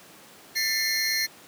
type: tone cluster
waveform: square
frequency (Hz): 1782 / 2029 / 2138 / 4225 / 5790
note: A6 / B6 / C7 / C8 / F#8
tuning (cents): +22 / +46 / +37 / +16 / -38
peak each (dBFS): -32 / -34 / -32 / -27 / -34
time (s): 0.55-1.27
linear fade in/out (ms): 20
effects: pink hiss -49 dBFS RMS until 1.47 s + high-pass 200 Hz 12 dB/octave